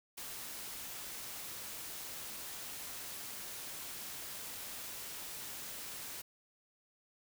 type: noise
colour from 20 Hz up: white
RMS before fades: -45 dBFS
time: 0.17-6.22 s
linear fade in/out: 10 ms
effects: none